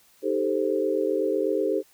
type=chord; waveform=sine; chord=A half-diminished seventh; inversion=second; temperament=equal; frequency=311.1 / 392 / 440 / 523.3 Hz; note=Eb4 / G4 / A4 / C5; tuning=0 / 0 / 0 / 0 cents; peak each=-29 / -26 / -27 / -28 dBFS; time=0.22-1.83 s; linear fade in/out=50 ms; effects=white hiss -59 dBFS RMS until 1.93 s